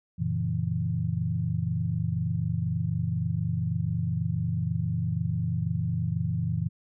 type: chord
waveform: sine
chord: F# dominant seventh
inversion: none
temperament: equal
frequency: 92.5 / 116.54 / 138.59 / 164.81 Hz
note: F#2 / A#2 / C#3 / E3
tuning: 0 / 0 / 0 / 0 cents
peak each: -32 / -30 / -34 / -29 dBFS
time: 0.18-6.69 s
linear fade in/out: 20 ms
effects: none